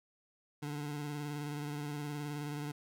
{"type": "tone with vibrato", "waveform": "25% pulse", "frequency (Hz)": 146.83, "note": "D3", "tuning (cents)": 0, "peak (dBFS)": -34, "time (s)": [0.62, 2.72], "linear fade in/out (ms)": 10, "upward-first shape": "sine", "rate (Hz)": 19, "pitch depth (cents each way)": 36, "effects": []}